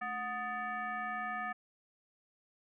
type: tone with frequency modulation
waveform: sine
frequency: 1244.5 Hz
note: D#6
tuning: in tune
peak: -35 dBFS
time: 0.01-1.53 s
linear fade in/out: 10 ms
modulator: 514 Hz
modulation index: 1.4
effects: none